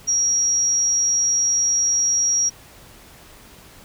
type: tone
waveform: sine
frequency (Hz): 5670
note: F8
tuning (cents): +25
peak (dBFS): -16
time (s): 0.07-2.5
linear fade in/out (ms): 20
effects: pink hiss -46 dBFS RMS until 3.84 s